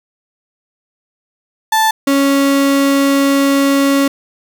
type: tone pair in turn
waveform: 35% pulse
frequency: 880 / 277.2 Hz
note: A5 / C#4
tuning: 0 / 0 cents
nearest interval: octave + minor sixth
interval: 2000 cents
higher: first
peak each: -8 dBFS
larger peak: neither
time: 1.72-1.91 / 2.07-4.08 s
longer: second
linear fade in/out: 5 ms
effects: none